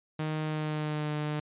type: tone with pitch glide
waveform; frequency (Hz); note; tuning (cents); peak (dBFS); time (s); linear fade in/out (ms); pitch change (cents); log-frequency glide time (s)
sawtooth; 155.1 to 150.34; D#3 to D3; -5 to +41; -26; 0.19-1.4; 5; -54; 0.43-1.11
effects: resampled to 8000 Hz